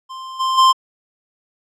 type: tone with level steps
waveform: square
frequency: 1046.5 Hz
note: C6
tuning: in tune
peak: -30 / -17 / -9 dBFS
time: 0.09-0.73 s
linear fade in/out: 20 ms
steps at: 0.39 / 0.57 s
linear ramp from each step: 20 ms
effects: low-pass 6000 Hz 12 dB/octave